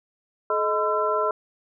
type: tone cluster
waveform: sine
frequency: 428.9 / 625 / 1016 / 1343 Hz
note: A4 / D#5 / B5 / E6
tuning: -44 / +8 / +49 / +32 cents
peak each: -26 dBFS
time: 0.5-1.31 s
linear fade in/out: 2 ms
effects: none